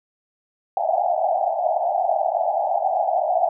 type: band-pass noise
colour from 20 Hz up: pink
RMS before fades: -21 dBFS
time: 0.77-3.49 s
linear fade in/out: 2 ms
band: 630 to 810 Hz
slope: 96 dB/octave
effects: none